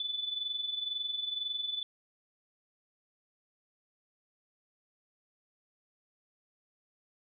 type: tone with amplitude modulation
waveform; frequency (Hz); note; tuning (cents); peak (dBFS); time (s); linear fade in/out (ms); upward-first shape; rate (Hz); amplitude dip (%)
sine; 3485; A7; -17; -30; 0-1.83; 2; sine; 22; 65
effects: none